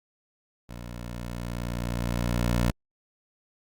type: tone with level ramp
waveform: 15% pulse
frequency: 59.3 Hz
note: A#1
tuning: 30 cents sharp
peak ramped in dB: -32 to -15 dBFS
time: 0.69-2.71 s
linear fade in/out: 5 ms
effects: Opus 48 kbps